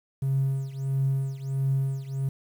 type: tone with tremolo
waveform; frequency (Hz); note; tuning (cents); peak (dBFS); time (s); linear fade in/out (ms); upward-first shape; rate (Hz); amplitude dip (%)
triangle; 135.4; C#3; -40; -17; 0.22-2.29; 5; triangle; 1.5; 90
effects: tanh soft clip ceiling -18 dBFS + 9-bit